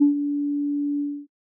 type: tone with ADSR envelope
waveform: sine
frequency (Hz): 288.5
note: D4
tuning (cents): -31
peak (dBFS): -10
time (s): 0-1.27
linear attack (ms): 21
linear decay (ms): 120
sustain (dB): -11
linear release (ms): 270
effects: noise-tail reverb RT60 0.1 s tail -26 dB re dry + tanh soft clip ceiling -6 dBFS